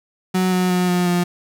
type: tone with pitch steps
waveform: 35% pulse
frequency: 185 / 182.77 / 180.57 / 178.39 / 176.24 Hz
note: F#3 / F#3 / F#3 / F3 / F3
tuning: 0 / -21 / -42 / +37 / +16 cents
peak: -14 dBFS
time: 0.34-1.24 s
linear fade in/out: 10 ms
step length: 180 ms
effects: none